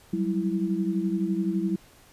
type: tone cluster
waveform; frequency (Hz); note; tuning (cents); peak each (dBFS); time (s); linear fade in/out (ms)
sine; 185.6 / 197.4 / 329.4; F#3 / G3 / E4; +6 / +12 / -1; -28; 0.13-1.76; 5
effects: pink hiss -55 dBFS RMS until 2.12 s + resampled to 32000 Hz